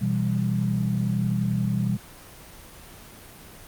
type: chord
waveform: sine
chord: E minor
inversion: second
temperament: equal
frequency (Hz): 123.47 / 164.81 / 196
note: B2 / E3 / G3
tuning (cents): 0 / 0 / 0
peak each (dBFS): -25 / -28 / -25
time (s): 0.01-1.97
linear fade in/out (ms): 10
effects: pink hiss -45 dBFS RMS until 3.67 s + Opus 24 kbps